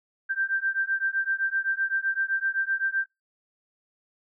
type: beating tone pair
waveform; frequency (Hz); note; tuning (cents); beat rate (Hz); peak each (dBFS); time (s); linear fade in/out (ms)
sine; 1568 / 1575.8; G6 / G6; 0 / +9; 7.8; -27; 0.29-3.06; 20
effects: noise-tail reverb RT60 0.2 s tail -25 dB re dry